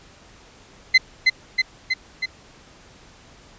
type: tone with echo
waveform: 35% pulse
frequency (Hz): 2050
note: C7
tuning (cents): -36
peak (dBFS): -7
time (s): 0.94-0.98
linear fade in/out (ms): 10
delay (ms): 320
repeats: 4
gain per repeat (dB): -3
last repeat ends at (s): 2.26
effects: pink hiss -49 dBFS RMS until 3.58 s + resampled to 16000 Hz